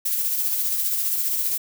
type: noise with tremolo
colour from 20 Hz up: violet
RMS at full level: -22 dBFS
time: 0.05-1.58 s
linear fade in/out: 10 ms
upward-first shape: sine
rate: 15 Hz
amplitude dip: 35%
effects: none